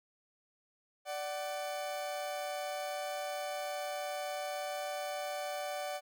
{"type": "tone pair together", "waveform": "40% pulse", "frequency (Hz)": [587.3, 749.9], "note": ["D5", "F#5"], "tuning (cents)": [0, 23], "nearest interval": "major third", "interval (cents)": 423, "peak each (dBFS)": [-38, -39], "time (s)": [1.05, 6.01], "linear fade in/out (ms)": 50, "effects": []}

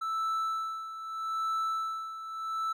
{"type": "tone with tremolo", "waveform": "triangle", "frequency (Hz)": 1318.5, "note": "E6", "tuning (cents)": 0, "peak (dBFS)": -26, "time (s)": [0.01, 2.73], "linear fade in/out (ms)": 10, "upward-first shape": "sine", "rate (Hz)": 0.8, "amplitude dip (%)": 70, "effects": []}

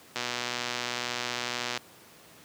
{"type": "click train", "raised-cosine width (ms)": 0.2, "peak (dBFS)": -13, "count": 198, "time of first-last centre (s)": [0.16, 1.775], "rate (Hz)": 122, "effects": ["pink hiss -53 dBFS RMS until 2.44 s", "high-pass 150 Hz 12 dB/octave"]}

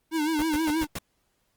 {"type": "tone with vibrato", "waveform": "square", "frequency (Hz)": 311.4, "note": "D#4", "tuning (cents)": 2, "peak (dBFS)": -24, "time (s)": [0.11, 0.87], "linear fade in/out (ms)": 50, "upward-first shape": "sine", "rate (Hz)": 6.3, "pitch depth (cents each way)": 86}
{"type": "noise bursts", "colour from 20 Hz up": "pink", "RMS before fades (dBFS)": -33, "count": 5, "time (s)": [0.39, 0.985], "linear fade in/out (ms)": 0, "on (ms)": 31, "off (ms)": 110}
{"effects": ["pink hiss -72 dBFS RMS until 1.56 s", "Opus 24 kbps"]}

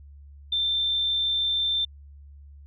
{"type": "tone", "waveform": "sine", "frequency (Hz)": 3567, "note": "A7", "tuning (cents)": 23, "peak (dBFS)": -22, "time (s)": [0.52, 1.85], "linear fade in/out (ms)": 5, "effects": ["added 71 Hz sine -44 dBFS peak until 2.66 s"]}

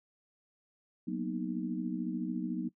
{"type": "chord", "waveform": "sine", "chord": "B major seventh", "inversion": "second", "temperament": "equal", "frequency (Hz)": [185, 233.1, 246.9, 311.1], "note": ["F#3", "A#3", "B3", "D#4"], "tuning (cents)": [0, 0, 0, 0], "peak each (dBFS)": [-37, -39, -38, -38], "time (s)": [1.07, 2.69], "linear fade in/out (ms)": 10, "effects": ["noise-tail reverb RT60 0.1 s tail -20 dB re dry"]}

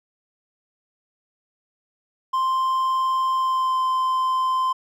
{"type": "tone with pitch glide", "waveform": "triangle", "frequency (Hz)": [1046.5, 1036.9], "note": ["C6", "C6"], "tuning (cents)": [0, -16], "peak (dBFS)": -17, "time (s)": [2.33, 4.73], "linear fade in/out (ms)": 10, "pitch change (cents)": -16, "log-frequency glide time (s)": [3.34, 3.79], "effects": []}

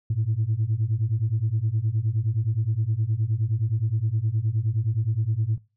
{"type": "beating tone pair", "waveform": "sine", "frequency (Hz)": [105.2, 114.8], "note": ["G#2", "A#2"], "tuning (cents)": [23, -26], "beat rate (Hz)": 9.6, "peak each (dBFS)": [-24, -23], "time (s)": [0.1, 5.58], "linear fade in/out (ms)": 5, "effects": ["noise-tail reverb RT60 0.3 s tail -22 dB re dry", "tanh soft clip ceiling -16 dBFS"]}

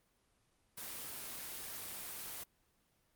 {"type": "noise", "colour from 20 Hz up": "white", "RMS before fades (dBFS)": -45, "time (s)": [0.77, 2.44], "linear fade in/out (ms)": 10, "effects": ["pink hiss -75 dBFS RMS until 3.15 s", "Opus 24 kbps"]}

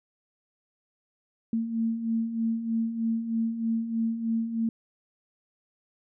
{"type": "beating tone pair", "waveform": "sine", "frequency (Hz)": [224.5, 227.7], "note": ["A3", "A#3"], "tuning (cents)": [35, -40], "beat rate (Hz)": 3.2, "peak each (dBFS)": [-33, -26], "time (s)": [1.53, 4.69], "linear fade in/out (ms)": 2, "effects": []}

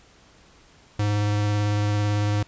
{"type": "tone with vibrato", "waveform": "square", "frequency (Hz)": 103.83, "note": "G#2", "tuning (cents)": 0, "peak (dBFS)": -21, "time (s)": [0.99, 2.43], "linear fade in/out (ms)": 5, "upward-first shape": "sine", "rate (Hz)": 18, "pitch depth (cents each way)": 12, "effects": ["pink hiss -54 dBFS RMS until 2.47 s", "resampled to 16000 Hz"]}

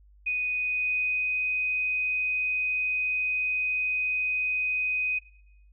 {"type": "tone with pitch glide", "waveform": "sine", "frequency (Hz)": [2489, 2503], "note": ["D#7", "D#7"], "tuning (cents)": [0, 10], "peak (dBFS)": -25, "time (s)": [0.26, 5.19], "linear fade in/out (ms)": 10, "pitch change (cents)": 10, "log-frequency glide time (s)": [0.51, 1.4], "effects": ["noise-tail reverb RT60 0.8 s tail -19 dB re dry", "added 50 Hz sine -53 dBFS peak until 5.72 s"]}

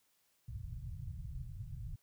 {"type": "low-pass noise", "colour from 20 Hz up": "white", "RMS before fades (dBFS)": -44, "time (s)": [0.48, 1.96], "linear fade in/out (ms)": 5, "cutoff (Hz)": 140, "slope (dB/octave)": 48, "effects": ["white hiss -75 dBFS RMS until 2.02 s"]}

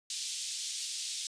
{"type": "band-pass noise", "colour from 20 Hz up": "pink", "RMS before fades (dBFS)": -38, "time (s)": [0.1, 1.27], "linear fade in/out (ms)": 2, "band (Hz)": [3500, 9200], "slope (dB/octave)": 24, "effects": ["resampled to 22050 Hz"]}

